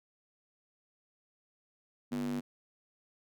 square tone with high-pass filter, 49 Hz, G1, in tune, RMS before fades -35 dBFS, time 2.11-2.41 s, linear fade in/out 20 ms, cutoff 220 Hz, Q 9.1, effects none

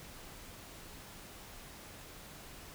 silence, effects pink hiss -51 dBFS RMS until 2.74 s

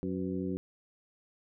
harmonic tone with a mistuned harmonic, 92.5 Hz, F#2, in tune, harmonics 1 / 2 / 3 / 4 / 5, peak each -43 / -35 / -36 / -38 / -44 dBFS, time 0.03-0.57 s, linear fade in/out 0 ms, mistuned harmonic 5, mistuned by +110 cents, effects none

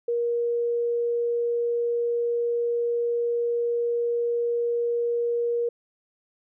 sine tone, 473.2 Hz, A#4, 26 cents sharp, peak -22 dBFS, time 0.08-5.69 s, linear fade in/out 5 ms, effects none

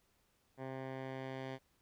10% pulse tone with low-pass filter sweep, 132.2 Hz, C3, 18 cents sharp, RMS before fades -44 dBFS, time 0.57-1.59 s, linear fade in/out 50 ms, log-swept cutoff 1500 to 3400 Hz, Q 0.91, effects pink hiss -75 dBFS RMS until 1.81 s

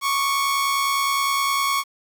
sawtooth tone pair together, 1104.9 / 1174.7 Hz, C#6 / D6, -6 / 0 cents, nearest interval minor second, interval 106 cents, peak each -16 / -26 dBFS, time 0.01-1.84 s, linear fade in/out 50 ms, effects 8-bit

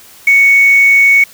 sine tone with quantisation, 2222 Hz, C#7, 4 cents sharp, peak -4 dBFS, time 0.27-1.24 s, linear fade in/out 5 ms, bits 4, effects white hiss -39 dBFS RMS until 1.33 s

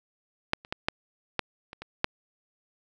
clicks, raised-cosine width 0.3 ms, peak -7 / -29 / -14 / -8 / -9 / -25 / -23 / -6 dBFS, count 8, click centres 0.534 / 0.649 / 0.725 / 0.885 / 1.393 / 1.731 / 1.82 / 2.044 s, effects none

